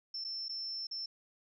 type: tone with dropouts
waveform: sine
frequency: 5350 Hz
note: E8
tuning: 25 cents sharp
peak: -37 dBFS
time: 0.14-1.06 s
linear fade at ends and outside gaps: 5 ms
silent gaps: 0.242-0.246 / 0.484-0.492 / 0.87-0.911 s
effects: none